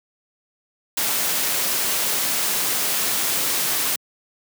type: noise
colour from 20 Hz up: white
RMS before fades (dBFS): -22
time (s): 0.97-3.96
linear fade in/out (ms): 5
effects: high-pass 150 Hz 12 dB/octave